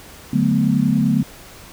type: chord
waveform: sine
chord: B minor seventh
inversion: first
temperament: equal with one note detuned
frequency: 146.83 / 185 / 217 / 246.9 Hz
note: D3 / F#3 / A3 / B3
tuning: 0 / 0 / -24 / 0 cents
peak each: -20 / -21 / -18 / -19 dBFS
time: 0.33-1.23 s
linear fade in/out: 5 ms
effects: pink hiss -41 dBFS RMS until 1.72 s